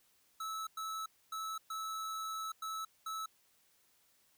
square tone bursts at uneven times, 1305 Hz, E6, 18 cents flat, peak -39 dBFS, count 6, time 0.4-0.67 / 0.77-1.06 / 1.32-1.58 / 1.7-2.52 / 2.62-2.85 / 3.06-3.26 s, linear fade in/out 5 ms, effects white hiss -71 dBFS RMS until 4.37 s

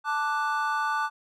triangle chord, D major, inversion second, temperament equal, 880 / 1174.7 / 1480 Hz, A5 / D6 / F#6, 0 / 0 / 0 cents, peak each -27 / -27 / -28 dBFS, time 0.04-1.1 s, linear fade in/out 50 ms, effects none

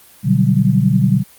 sine chord, G major seventh, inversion first, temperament equal, 123.47 / 146.83 / 185 / 196 Hz, B2 / D3 / F#3 / G3, 0 / 0 / 0 / 0 cents, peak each -16 dBFS, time 0.23-1.24 s, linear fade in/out 50 ms, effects white hiss -45 dBFS RMS until 1.38 s + Opus 32 kbps

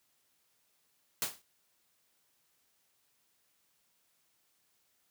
white noise with exponential decay, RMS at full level -29 dBFS, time 1.22-1.42 s, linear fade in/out 1 ms, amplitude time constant 42 ms, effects white hiss -74 dBFS RMS until 5.1 s + high-pass 60 Hz 12 dB/octave

